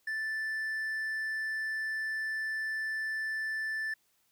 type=tone; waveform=triangle; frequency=1760 Hz; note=A6; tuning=in tune; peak=-30 dBFS; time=0.07-3.94 s; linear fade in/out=5 ms; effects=white hiss -72 dBFS RMS until 4.31 s